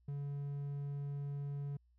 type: tone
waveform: triangle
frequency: 142.1 Hz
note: C#3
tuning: 43 cents sharp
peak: -36 dBFS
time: 0.08-1.77 s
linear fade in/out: 5 ms
effects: added 60 Hz sine -67 dBFS peak until 1.98 s